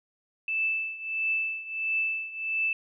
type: tone with tremolo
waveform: sine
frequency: 2637 Hz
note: E7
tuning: in tune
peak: -23 dBFS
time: 0.48-2.73 s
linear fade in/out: 2 ms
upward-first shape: triangle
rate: 1.5 Hz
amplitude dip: 85%
effects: none